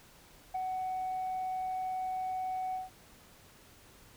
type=tone with ADSR envelope; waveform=sine; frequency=747 Hz; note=F#5; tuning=16 cents sharp; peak=-28 dBFS; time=0.54-2.9 s; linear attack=12 ms; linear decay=20 ms; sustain=-3 dB; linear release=160 ms; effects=tanh soft clip ceiling -30 dBFS + pink hiss -58 dBFS RMS until 4.16 s